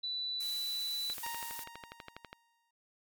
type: tone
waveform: sine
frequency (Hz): 3971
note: B7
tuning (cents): +9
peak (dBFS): -34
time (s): 0.03-1.14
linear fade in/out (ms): 10
type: noise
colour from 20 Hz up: blue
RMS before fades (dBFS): -44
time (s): 0.4-1.64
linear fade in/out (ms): 5
type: click train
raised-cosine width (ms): 0.3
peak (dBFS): -27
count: 16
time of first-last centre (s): 1.1-2.33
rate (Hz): 12.2
type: tone with exponential decay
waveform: sawtooth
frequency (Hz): 932.3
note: A#5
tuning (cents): 0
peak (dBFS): -33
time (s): 1.23-2.71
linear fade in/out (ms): 5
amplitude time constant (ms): 320
effects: MP3 96 kbps